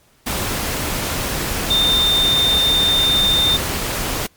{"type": "tone in noise", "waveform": "sine", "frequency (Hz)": 3614, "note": "A7", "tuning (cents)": 46, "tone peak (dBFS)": -13, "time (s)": [1.7, 3.57], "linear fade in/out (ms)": 10, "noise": "pink", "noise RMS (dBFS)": -22, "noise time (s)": [0.26, 4.27], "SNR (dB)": 6, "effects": ["pink hiss -55 dBFS RMS until 4.36 s", "MP3 96 kbps"]}